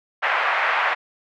white band-pass noise, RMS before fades -21 dBFS, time 0.22-0.95 s, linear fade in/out 20 ms, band 660 to 2100 Hz, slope 24 dB/octave, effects none

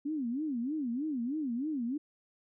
sine tone with vibrato, 270.1 Hz, C#4, 45 cents flat, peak -31 dBFS, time 0.05-1.98 s, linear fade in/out 10 ms, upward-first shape sine, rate 3.2 Hz, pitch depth 270 cents each way, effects none

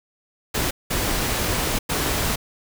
pink noise bursts at uneven times, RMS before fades -23 dBFS, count 3, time 0.54-0.71 / 0.9-1.79 / 1.89-2.36 s, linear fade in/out 10 ms, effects none

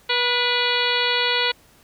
harmonic tone with a mistuned harmonic, 485.6 Hz, B4, 29 cents flat, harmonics 1 / 2 / 3 / 4 / 5 / 6 / 7 / 8 / 9, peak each -27 / -27 / -27 / -27 / -27 / -27 / -27 / -27 / -27 dBFS, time 0.09-1.52 s, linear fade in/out 10 ms, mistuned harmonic 4, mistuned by +47 cents, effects pink hiss -54 dBFS RMS until 1.83 s

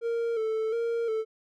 triangle tone with vibrato, 452.4 Hz, A4, 48 cents sharp, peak -24 dBFS, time 0.01-1.25 s, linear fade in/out 50 ms, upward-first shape square, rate 1.4 Hz, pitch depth 46 cents each way, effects none

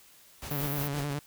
pink noise with tremolo, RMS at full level -38 dBFS, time 0.42-1.13 s, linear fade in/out 0 ms, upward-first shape triangle, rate 5.7 Hz, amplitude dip 100%
white high-pass noise, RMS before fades -37 dBFS, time 0.5-0.88 s, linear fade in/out 10 ms, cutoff 11000 Hz, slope 96 dB/octave
sawtooth tone with vibrato, 143.3 Hz, D3, 42 cents flat, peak -27 dBFS, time 0.51-1.19 s, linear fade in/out 2 ms, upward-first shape square, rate 9.4 Hz, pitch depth 43 cents each way
effects white hiss -57 dBFS RMS until 1.26 s

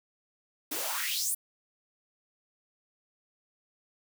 white noise with high-pass filter sweep, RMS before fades -32 dBFS, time 0.71-1.35 s, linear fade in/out 10 ms, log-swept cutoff 270 to 11000 Hz, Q 3.9, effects none

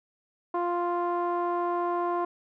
sawtooth tone with low-pass filter, 349.2 Hz, F4, in tune, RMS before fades -28 dBFS, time 0.54-2.25 s, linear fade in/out 5 ms, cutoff 980 Hz, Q 3.6, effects none

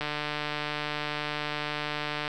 click train, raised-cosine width 0.3 ms, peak -15 dBFS, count 339, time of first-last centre 0.01-2.278 s, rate 149 Hz, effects none

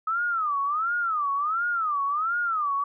sine tone with vibrato, 1262 Hz, D#6, 24 cents sharp, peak -23 dBFS, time 0.07-2.84 s, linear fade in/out 5 ms, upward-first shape sine, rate 1.4 Hz, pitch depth 220 cents each way, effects none

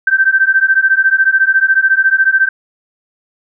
sine beating tone pair, 1550 / 1564 Hz, G6 / G6, -20 / -4 cents, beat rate 14 Hz, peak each -11 dBFS, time 0.07-2.49 s, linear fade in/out 5 ms, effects none

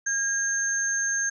sine tone pair together, 1623 / 6355 Hz, G#6 / G8, -40 / +23 cents, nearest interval 2 octaves, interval 2363 cents, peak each -26 dBFS, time 0.06-1.3 s, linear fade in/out 10 ms, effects none

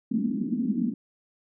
white band-pass noise, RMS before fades -27 dBFS, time 0.11-0.94 s, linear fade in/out 5 ms, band 200 to 260 Hz, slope 48 dB/octave, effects none

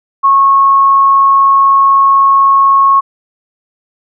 sine tone, 1096 Hz, C#6, 20 cents flat, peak -4 dBFS, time 0.23-3.01 s, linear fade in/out 20 ms, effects none

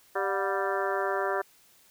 harmonic tone with a mistuned harmonic, 196 Hz, G3, in tune, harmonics 2 / 3 / 4 / 5 / 6 / 7 / 8 / 9, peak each -31 / -33 / -34 / -35 / -36 / -36 / -37 / -38 dBFS, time 0.15-1.42 s, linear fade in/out 10 ms, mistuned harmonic 4, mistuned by -110 cents, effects white hiss -60 dBFS RMS until 1.9 s

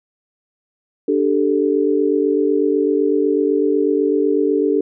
sine chord, D suspended fourth, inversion none, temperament equal, 293.7 / 392 / 440 Hz, D4 / G4 / A4, 0 / 0 / 0 cents, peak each -18 dBFS, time 1.08-4.81 s, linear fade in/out 5 ms, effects none

